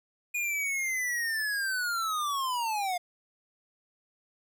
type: linear sweep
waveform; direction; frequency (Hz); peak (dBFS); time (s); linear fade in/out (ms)
square; down; 2452 to 698.5; -29; 0.34-2.98; 10
effects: none